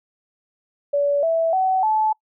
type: tone with pitch steps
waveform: sine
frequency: 572 / 657.1 / 754.8 / 867 Hz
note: D5 / E5 / F#5 / A5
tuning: -46 / -6 / +34 / -26 cents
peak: -16 dBFS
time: 0.93-2.13 s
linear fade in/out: 10 ms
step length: 300 ms
effects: noise-tail reverb RT60 0.1 s tail -25 dB re dry